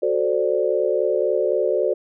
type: chord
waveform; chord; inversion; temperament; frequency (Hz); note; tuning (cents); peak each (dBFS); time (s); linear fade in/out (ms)
sine; D dominant seventh; first; equal; 370 / 440 / 523.3 / 587.3; F#4 / A4 / C5 / D5; 0 / 0 / 0 / 0; -23; 0.02-1.94; 10
effects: none